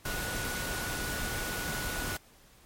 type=tone in noise; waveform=sine; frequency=1466 Hz; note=F#6; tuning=16 cents flat; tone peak=-38 dBFS; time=0.05-2.17 s; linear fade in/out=5 ms; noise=pink; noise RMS=-35 dBFS; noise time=0.05-2.17 s; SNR=-6 dB; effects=pink hiss -59 dBFS RMS until 2.65 s + MP3 64 kbps